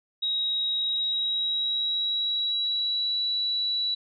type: tone with pitch glide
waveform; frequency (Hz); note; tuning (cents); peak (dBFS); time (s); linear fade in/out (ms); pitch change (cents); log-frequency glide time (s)
sine; 3809 to 3932; A#7 to B7; +37 to -8; -24; 0.22-3.95; 10; +55; 0.74-3.21
effects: none